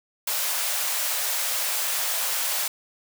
white high-pass noise, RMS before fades -26 dBFS, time 0.27-2.68 s, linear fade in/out 5 ms, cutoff 510 Hz, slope 48 dB/octave, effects none

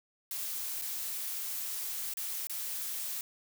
blue noise with dropouts, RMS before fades -37 dBFS, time 0.31-3.21 s, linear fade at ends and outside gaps 2 ms, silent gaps 0.816-0.82 / 2.138-2.17 / 2.471-2.496 s, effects none

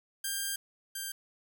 5% pulse tone pair in turn, 1595 / 1582.2 Hz, G6 / G6, +30 / +16 cents, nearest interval unison, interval 14 cents, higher first, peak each -21 / -25 dBFS, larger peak first, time 0.24-0.56 / 0.95-1.12 s, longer first, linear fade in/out 5 ms, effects none

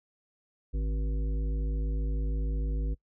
harmonic tone with a mistuned harmonic, 53.2 Hz, G#1, 42 cents sharp, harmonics 1 / 3 / 5 / 7 / 9, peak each -27 / -40 / -43 / -48 / -48 dBFS, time 0.73-2.95 s, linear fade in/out 20 ms, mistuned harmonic 3, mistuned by -82 cents, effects noise-tail reverb RT60 0.1 s tail -23 dB re dry

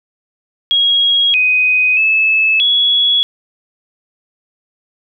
sine tone with pitch steps, 3295 / 2503 / 2607 / 3365 Hz, G#7 / D#7 / E7 / G#7, -14 / +10 / -20 / +22 cents, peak -9 dBFS, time 0.71-3.23 s, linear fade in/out 0 ms, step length 630 ms, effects none

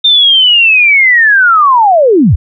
sine linear sweep, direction down, 3637 to 53.8 Hz, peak -3 dBFS, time 0.04-2.36 s, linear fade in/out 10 ms, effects none

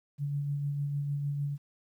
sine tone with tremolo, 143.2 Hz, D3, 43 cents flat, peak -28 dBFS, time 0.18-1.58 s, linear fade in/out 50 ms, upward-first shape sine, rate 6.6 Hz, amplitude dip 30%, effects 11-bit

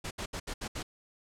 pink noise bursts at uneven times, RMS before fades -37 dBFS, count 6, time 0.04-0.11 / 0.18-0.26 / 0.33-0.4 / 0.47-0.54 / 0.61-0.68 / 0.75-0.83 s, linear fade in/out 10 ms, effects low-pass 9000 Hz 12 dB/octave

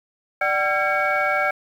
sine tone cluster, 593 / 760 / 1362 / 1620 / 2242 Hz, D5 / F#5 / F6 / G#6 / C#7, +17 / +46 / -44 / -43 / +19 cents, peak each -24 dBFS, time 0.41-1.51 s, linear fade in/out 5 ms, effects tanh soft clip ceiling -10 dBFS + 8-bit

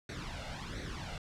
pink noise with flanger, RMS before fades -41 dBFS, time 0.09-1.18 s, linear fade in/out 2 ms, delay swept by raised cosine 0.49 to 1.44 ms, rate 1.4 Hz, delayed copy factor +0.7, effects low-pass 5000 Hz 12 dB/octave

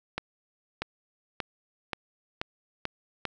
accelerating click train, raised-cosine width 0.3 ms, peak -14 dBFS, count 7, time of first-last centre 0.18-3.253 s, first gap 640 ms, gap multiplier 0.91, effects none

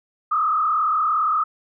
sine tone with frequency modulation, 1244.5 Hz, D#6, in tune, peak -17 dBFS, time 0.31-1.44 s, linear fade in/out 10 ms, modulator 37.4 Hz, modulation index 1.5, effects none

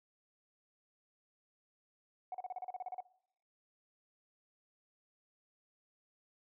sine tone bursts, 740 Hz, F#5, in tune, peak -37 dBFS, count 12, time 2.32-3.005 s, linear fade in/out 2 ms, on 25 ms, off 35 ms, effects noise-tail reverb RT60 0.7 s tail -22 dB re dry + tanh soft clip ceiling -34 dBFS

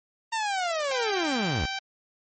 sawtooth linear sweep, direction down, 922 to 52.5 Hz, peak -22 dBFS, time 0.32-1.66 s, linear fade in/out 10 ms
10% pulse tone with pitch glide, 787 to 778 Hz, G5 to G5, +7 to -13 cents, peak -21 dBFS, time 0.91-1.79 s, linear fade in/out 5 ms, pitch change -20 cents, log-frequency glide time 1.34-1.59 s
effects MP3 32 kbps

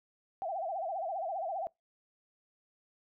sine tone with vibrato, 714 Hz, F5, 38 cents sharp, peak -33 dBFS, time 0.42-1.67 s, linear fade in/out 0 ms, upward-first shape sine, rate 15 Hz, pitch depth 190 cents each way, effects noise-tail reverb RT60 0.2 s tail -26 dB re dry

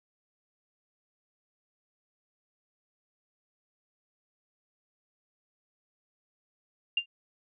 sine tone with exponential decay, 2794 Hz, F7, in tune, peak -20 dBFS, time 6.97-7.06 s, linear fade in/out 5 ms, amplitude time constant 18 ms, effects none

